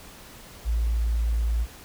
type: tone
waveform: sine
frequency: 56.7 Hz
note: A#1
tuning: 47 cents flat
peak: -21 dBFS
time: 0.64-1.67 s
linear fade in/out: 50 ms
effects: pink hiss -46 dBFS RMS until 1.84 s